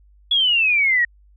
sine exponential sweep, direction down, 3405 to 1864.7 Hz, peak -14 dBFS, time 0.31-1.05 s, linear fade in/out 5 ms, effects added 50 Hz sine -49 dBFS peak until 1.36 s

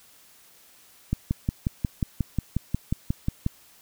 click train, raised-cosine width 5 ms, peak -11 dBFS, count 14, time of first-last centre 1.13-3.464 s, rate 5.57 Hz, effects white hiss -55 dBFS RMS until 3.81 s

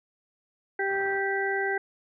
harmonic tone, 391.9 Hz, G4, in tune, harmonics 1 / 2 / 4 / 5, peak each -29 / -32 / -30 / -32 dBFS, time 0.79-1.78 s, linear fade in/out 5 ms
white low-pass noise, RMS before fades -49 dBFS, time 0.87-1.22 s, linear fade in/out 50 ms, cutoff 1500 Hz, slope 24 dB/octave
effects none

